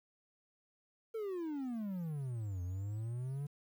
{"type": "exponential two-way sweep", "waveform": "triangle", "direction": "down then up", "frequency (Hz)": [459.8, 87.31, 146.8], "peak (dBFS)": -35, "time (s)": [1.14, 3.47], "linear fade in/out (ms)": 10, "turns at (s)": 2.62, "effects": ["11-bit"]}